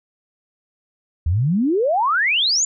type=exponential sweep; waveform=sine; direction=up; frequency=74.6 to 7290 Hz; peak=-15 dBFS; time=1.26-2.65 s; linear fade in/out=5 ms; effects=none